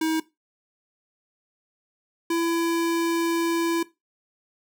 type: tone pair in turn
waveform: square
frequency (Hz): 318.9 / 334.9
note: D#4 / E4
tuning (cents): +43 / +27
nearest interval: minor second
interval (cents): 84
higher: second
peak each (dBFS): -22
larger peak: neither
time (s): 0.01-0.2 / 2.3-3.83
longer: second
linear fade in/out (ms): 5
effects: noise-tail reverb RT60 0.2 s tail -17 dB re dry